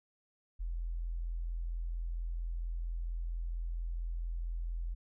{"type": "tone", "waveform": "sine", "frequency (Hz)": 42.19, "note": "E1", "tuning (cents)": 41, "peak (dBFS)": -34, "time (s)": [0.59, 4.95], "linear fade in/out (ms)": 20, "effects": []}